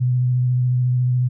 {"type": "tone with vibrato", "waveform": "sine", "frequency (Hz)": 125.2, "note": "B2", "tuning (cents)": 24, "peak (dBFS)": -15, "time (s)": [0, 1.29], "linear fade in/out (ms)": 20, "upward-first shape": "sine", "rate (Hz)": 14, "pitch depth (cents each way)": 18, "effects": []}